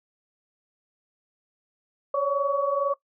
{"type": "tone cluster", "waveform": "sine", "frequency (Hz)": [549, 571, 1128], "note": ["C#5", "D5", "C#6"], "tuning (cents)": [-17, -49, 30], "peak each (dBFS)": -26, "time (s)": [2.14, 2.94], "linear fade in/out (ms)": 5, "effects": ["noise-tail reverb RT60 0.1 s tail -19 dB re dry"]}